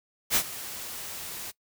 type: noise with ADSR envelope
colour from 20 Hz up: white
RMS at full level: -21 dBFS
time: 0.3-1.52 s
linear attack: 58 ms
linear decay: 68 ms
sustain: -17 dB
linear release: 24 ms
effects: noise-tail reverb RT60 0.1 s tail -21 dB re dry